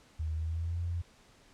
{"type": "tone with pitch glide", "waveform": "sine", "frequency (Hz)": [78.8, 85.93], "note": ["D#2", "F2"], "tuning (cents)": [23, -28], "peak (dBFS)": -31, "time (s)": [0.19, 1.02], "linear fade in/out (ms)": 10, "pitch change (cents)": 149, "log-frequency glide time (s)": [0.35, 0.79], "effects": ["pink hiss -61 dBFS RMS until 1.53 s", "low-pass 8000 Hz 12 dB/octave"]}